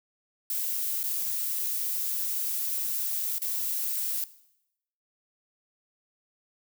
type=noise with dropouts; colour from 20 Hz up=violet; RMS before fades=-30 dBFS; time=0.5-4.24 s; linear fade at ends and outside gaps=2 ms; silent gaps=1.032-1.038 / 3.384-3.418 s; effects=noise-tail reverb RT60 0.8 s tail -17 dB re dry